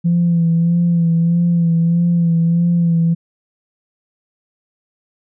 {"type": "tone with vibrato", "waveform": "sine", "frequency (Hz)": 169.3, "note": "E3", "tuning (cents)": 46, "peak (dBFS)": -10, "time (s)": [0.04, 3.15], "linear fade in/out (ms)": 20, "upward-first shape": "sine", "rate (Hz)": 1.6, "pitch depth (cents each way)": 34, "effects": ["tanh soft clip ceiling -7 dBFS"]}